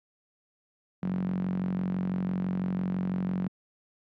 sawtooth tone with high-pass filter, 46 Hz, F#1, 9 cents flat, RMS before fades -30 dBFS, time 1.02-3.48 s, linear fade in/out 10 ms, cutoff 180 Hz, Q 8.2, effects low-pass 2000 Hz 12 dB/octave

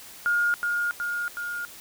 sine tone with echo, 1422 Hz, F6, 31 cents sharp, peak -20 dBFS, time 0.26-0.54 s, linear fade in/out 0 ms, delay 370 ms, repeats 3, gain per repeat -3 dB, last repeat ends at 1.65 s, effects white hiss -45 dBFS RMS until 1.8 s

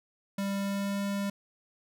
square tone with pitch glide, 197.9 to 199.97 Hz, G3 to G3, +17 to +35 cents, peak -30 dBFS, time 0.38-1.3 s, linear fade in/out 5 ms, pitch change +18 cents, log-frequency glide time 0.56-1.05 s, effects none

